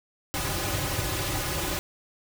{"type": "noise with comb filter", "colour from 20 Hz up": "pink", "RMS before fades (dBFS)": -29, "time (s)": [0.34, 1.79], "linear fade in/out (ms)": 0, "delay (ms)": 4.4, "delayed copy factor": -1, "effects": []}